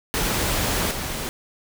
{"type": "noise with level steps", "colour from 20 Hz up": "pink", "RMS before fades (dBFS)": [-23, -29], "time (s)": [0.14, 1.29], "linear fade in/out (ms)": 0, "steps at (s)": 0.91, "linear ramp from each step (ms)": 2, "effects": []}